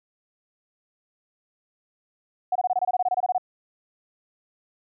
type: tone bursts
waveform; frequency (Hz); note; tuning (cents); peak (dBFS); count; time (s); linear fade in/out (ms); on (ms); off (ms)
sine; 734; F#5; -14; -19; 15; 2.52-3.381; 5; 35; 24
effects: none